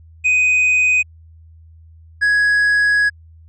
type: tone pair in turn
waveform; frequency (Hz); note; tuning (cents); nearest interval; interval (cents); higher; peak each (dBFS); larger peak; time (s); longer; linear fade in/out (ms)
triangle; 2500 / 1668.5; D#7 / G#6; +8 / +8; perfect fifth; 700; first; -10; neither; 0.24-1.03 / 2.21-3.1; second; 20
effects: added 81 Hz sine -41 dBFS peak until 3.48 s + resampled to 22050 Hz